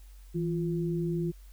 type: tone pair together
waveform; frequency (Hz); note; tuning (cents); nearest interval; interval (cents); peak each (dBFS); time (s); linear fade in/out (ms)
sine; 164.42 / 348.2; E3 / F4; -4 / -5; octave + minor second; 1299; -29 / -32; 0.34-1.32; 20
effects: added 47 Hz sine -47 dBFS peak until 1.52 s + white hiss -63 dBFS RMS until 1.52 s